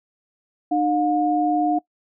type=tone pair together; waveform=sine; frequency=303 / 716.1 Hz; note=D#4 / F5; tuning=-46 / +43 cents; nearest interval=octave + minor third; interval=1489 cents; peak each=-20 dBFS; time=0.71-1.79 s; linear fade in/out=10 ms; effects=noise-tail reverb RT60 0.1 s tail -21 dB re dry